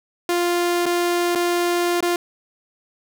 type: tone with dropouts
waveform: sawtooth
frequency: 349.2 Hz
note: F4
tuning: in tune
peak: -14 dBFS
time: 0.29-2.16 s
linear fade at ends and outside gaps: 2 ms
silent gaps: 0.857-0.863 / 1.351-1.356 / 2.006-2.026 s
effects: none